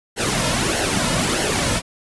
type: noise with flanger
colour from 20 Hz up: pink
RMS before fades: -20 dBFS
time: 0.16-1.82 s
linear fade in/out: 50 ms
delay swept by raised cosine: 0.82 to 2.62 ms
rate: 1.6 Hz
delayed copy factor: -0.6
effects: resampled to 24000 Hz